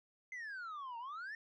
sine exponential two-way sweep, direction down then up, 2087 to 908 to 1849 Hz, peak -40 dBFS, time 0.32-1.35 s, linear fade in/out 2 ms, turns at 0.98 s, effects tanh soft clip ceiling -42 dBFS

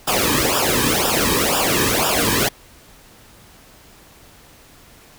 pink noise with flanger, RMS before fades -18 dBFS, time 0.07-2.49 s, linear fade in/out 10 ms, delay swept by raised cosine 0.47 to 1.47 ms, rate 2 Hz, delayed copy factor -0.9, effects pink hiss -47 dBFS RMS until 5.18 s

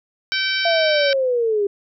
harmonic tone, 770 Hz, G5, 31 cents flat, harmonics 2 / 3 / 4 / 5 / 6 / 7, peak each -23 / -25 / -26 / -27 / -28 / -28 dBFS, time 0.32-1.13 s, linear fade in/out 0 ms
sine linear sweep, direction down, 685 to 394.9 Hz, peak -16 dBFS, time 0.65-1.67 s, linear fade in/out 5 ms
effects none

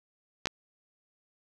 clicks, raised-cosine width 0.2 ms, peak -11 / -13 dBFS, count 2, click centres 0.457 / 0.471 s, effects none

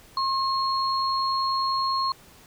sine tone pair together, 1070 / 4280 Hz, C6 / C8, +38 / +38 cents, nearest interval 2 octaves, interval 2400 cents, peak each -23 / -29 dBFS, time 0.17-2.12 s, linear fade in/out 2 ms, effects pink hiss -52 dBFS RMS until 2.46 s

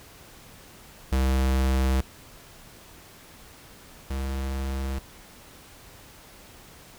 square tone pair in turn, 65.7 / 66.93 Hz, C2 / C2, +8 / +40 cents, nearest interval unison, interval 32 cents, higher second, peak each -21 / -28 dBFS, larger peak first, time 1.12-2.01 / 4.1-4.99 s, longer neither, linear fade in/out 5 ms, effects pink hiss -49 dBFS RMS until 6.98 s

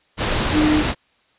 sine tone in noise, 304.7 Hz, D#4, 36 cents flat, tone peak -14 dBFS, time 0.52-0.84 s, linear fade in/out 50 ms, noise pink, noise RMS -20 dBFS, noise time 0.17-0.95 s, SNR +3 dB, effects white hiss -60 dBFS RMS until 1.38 s + resampled to 8000 Hz

